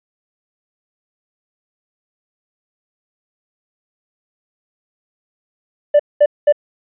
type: tone bursts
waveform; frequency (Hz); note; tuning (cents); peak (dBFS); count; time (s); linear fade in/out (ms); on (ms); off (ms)
triangle; 587.3; D5; 0; -3; 3; 5.94-6.525; 10; 55; 210
effects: tanh soft clip ceiling -3 dBFS + resampled to 8000 Hz